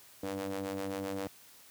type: ring-modulated tone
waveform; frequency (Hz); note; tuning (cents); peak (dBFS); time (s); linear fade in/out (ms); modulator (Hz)
sawtooth; 96.8; G2; -21; -28; 0.23-1.27; 0; 391
effects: white hiss -57 dBFS RMS until 1.7 s + high-pass 60 Hz 12 dB/octave